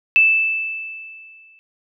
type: tone with exponential decay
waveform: sine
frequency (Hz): 2637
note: E7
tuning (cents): 0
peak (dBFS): -8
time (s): 0.16-1.59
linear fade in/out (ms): 0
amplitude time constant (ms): 310
effects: none